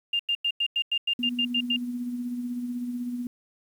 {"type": "tone bursts", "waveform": "sine", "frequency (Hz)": 2804, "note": "F7", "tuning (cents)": 6, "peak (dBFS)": -22, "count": 11, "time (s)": [0.13, 1.764], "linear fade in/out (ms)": 5, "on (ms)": 64, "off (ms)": 93}
{"type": "tone with tremolo", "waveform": "sine", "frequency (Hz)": 243.9, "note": "B3", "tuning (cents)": -21, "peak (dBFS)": -27, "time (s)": [1.19, 3.27], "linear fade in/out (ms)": 2, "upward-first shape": "sine", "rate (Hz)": 16, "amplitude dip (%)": 40}
{"effects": ["9-bit"]}